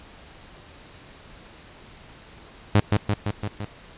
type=tone with echo; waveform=sawtooth; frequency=103.5 Hz; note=G#2; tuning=5 cents flat; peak=-10 dBFS; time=2.75-2.8 s; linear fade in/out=0 ms; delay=170 ms; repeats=5; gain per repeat=-3 dB; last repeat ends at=3.65 s; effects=pink hiss -47 dBFS RMS until 3.97 s + resampled to 8000 Hz